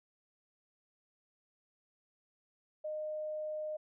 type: tone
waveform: sine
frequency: 614 Hz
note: D#5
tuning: 23 cents flat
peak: -36 dBFS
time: 2.84-3.77 s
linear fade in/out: 10 ms
effects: none